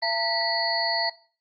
sine tone cluster, 675 / 908 / 1955 / 4318 / 4617 Hz, E5 / A#5 / B6 / C#8 / D8, +41 / -46 / -18 / -46 / -30 cents, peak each -29 dBFS, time 0.02-1.1 s, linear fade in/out 10 ms, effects noise-tail reverb RT60 0.4 s tail -19 dB re dry + Opus 24 kbps

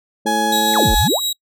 harmonic tone, 110 Hz, A2, in tune, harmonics 2 / 3 / 4 / 5, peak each -23 / -25 / -26 / -27 dBFS, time 0.25-0.95 s, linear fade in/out 10 ms
35% pulse tone with pitch glide, 838 to 844.3 Hz, G#5 to G#5, +15 to +28 cents, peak -15 dBFS, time 0.26-1.08 s, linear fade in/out 10 ms, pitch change +13 cents, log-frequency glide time 0.41-0.78 s
sawtooth tone with tremolo, 3840 Hz, B7, 49 cents flat, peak -14 dBFS, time 0.52-1.33 s, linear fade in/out 5 ms, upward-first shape sine, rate 7 Hz, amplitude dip 35%
sine exponential two-way sweep, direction down then up, 2492 to 30.66 to 1258 Hz, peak -15 dBFS, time 0.73-1.2 s, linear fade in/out 50 ms, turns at 0.94 s
effects noise-tail reverb RT60 0.1 s tail -26 dB re dry

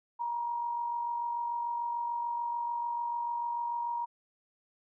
sine tone with amplitude modulation, 947 Hz, A#5, 27 cents sharp, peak -29 dBFS, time 0.19-4.06 s, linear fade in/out 20 ms, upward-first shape sine, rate 46.8 Hz, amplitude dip 40%, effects none

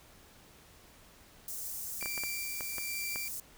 white high-pass noise, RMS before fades -40 dBFS, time 1.48-3.4 s, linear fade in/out 2 ms, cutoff 6100 Hz, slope 24 dB/octave
sawtooth tone with tremolo, 2349 Hz, D7, in tune, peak -33 dBFS, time 2.01-3.28 s, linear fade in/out 0 ms, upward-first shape sine, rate 1.2 Hz, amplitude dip 45%
clicks, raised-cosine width 0.5 ms, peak -25 dBFS, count 7, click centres 2.027 / 2.059 / 2.178 / 2.236 / 2.608 / 2.783 / 3.159 s
effects pink hiss -58 dBFS RMS until 3.57 s

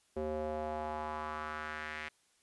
square tone with band-pass filter sweep, 76.8 Hz, D#2, 22 cents flat, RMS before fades -39 dBFS, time 0.16-2.09 s, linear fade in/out 10 ms, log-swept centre 450 to 2100 Hz, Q 2.6, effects white hiss -71 dBFS RMS until 2.42 s + resampled to 24000 Hz

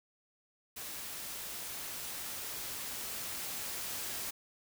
white noise with level ramp, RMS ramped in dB -43 to -39 dBFS, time 0.76-4.31 s, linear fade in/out 10 ms, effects none

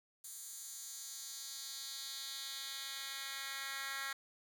10% pulse tone with high-pass filter sweep, 272.4 Hz, C#4, 30 cents flat, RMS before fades -45 dBFS, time 0.24-4.13 s, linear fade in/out 5 ms, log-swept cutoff 8300 to 1800 Hz, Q 1.6, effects none

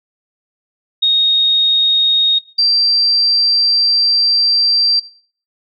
sine tone pair in turn, 3729 / 4706 Hz, A#7 / D8, 0 / +3 cents, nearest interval major third, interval 403 cents, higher second, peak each -9 dBFS, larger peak neither, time 1.02-2.39 / 2.58-5 s, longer second, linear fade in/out 10 ms, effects noise-tail reverb RT60 0.5 s tail -22 dB re dry

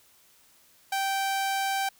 sawtooth tone, 780 Hz, G5, 9 cents flat, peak -22 dBFS, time 0.92-1.89 s, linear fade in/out 5 ms, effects white hiss -60 dBFS RMS until 1.99 s

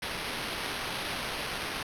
violet noise with sample-and-hold, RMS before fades -35 dBFS, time 0.02-1.83 s, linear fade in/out 5 ms, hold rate 7350 Hz, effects low-pass 12000 Hz 12 dB/octave

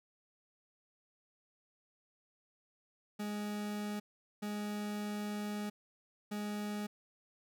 40% pulse tone bursts at uneven times, 208 Hz, G#3, 3 cents sharp, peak -36 dBFS, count 3, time 3.19-4 / 4.42-5.7 / 6.31-6.87 s, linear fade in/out 10 ms, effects none

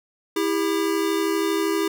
square tone pair together, 328 / 400.6 Hz, E4 / G4, -9 / +38 cents, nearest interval minor third, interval 347 cents, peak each -24 dBFS, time 0.36-1.88 s, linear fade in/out 5 ms, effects none

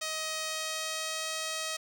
5% pulse tone with pitch glide, 630 to 635.1 Hz, D#5 to D#5, +21 to +35 cents, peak -21 dBFS, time 0.01-1.77 s, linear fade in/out 10 ms, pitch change +14 cents, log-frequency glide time 0.46-1.31 s, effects none

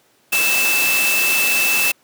sine tone in noise, 2637 Hz, E7, in tune, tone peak -16 dBFS, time 0.32-1.92 s, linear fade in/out 10 ms, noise white, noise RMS -20 dBFS, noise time 0.32-1.92 s, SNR +1 dB, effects pink hiss -57 dBFS RMS until 2.03 s + high-pass 200 Hz 12 dB/octave

